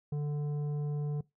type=tone with tanh clipping; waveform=sine; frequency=147.1 Hz; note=D3; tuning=3 cents sharp; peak=-32 dBFS; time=0.12-1.21 s; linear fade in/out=5 ms; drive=9 dB; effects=noise-tail reverb RT60 0.2 s tail -22 dB re dry